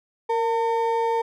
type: ring-modulated tone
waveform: triangle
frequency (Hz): 683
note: F5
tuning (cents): -39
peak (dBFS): -15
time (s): 0.29-1.22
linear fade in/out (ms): 10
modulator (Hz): 220
effects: none